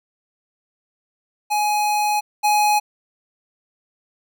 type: tone pair in turn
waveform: square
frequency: 838 / 838 Hz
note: G#5 / G#5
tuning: +15 / +15 cents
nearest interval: unison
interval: 0 cents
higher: neither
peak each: -18 / -15 dBFS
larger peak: second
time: 1.5-2.21 / 2.43-2.8 s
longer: first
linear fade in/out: 20 ms
effects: none